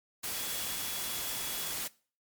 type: tone in noise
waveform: sine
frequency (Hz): 3374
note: G#7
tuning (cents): +27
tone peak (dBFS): -44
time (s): 0.34-1.74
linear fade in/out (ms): 10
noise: white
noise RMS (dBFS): -36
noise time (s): 0.23-1.88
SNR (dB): -11
effects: noise-tail reverb RT60 0.4 s tail -21 dB re dry + MP3 96 kbps